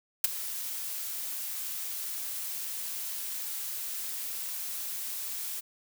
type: noise with ADSR envelope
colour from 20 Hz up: blue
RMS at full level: -20 dBFS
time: 0.24-5.61 s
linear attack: 4 ms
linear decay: 17 ms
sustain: -16 dB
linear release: 19 ms
effects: none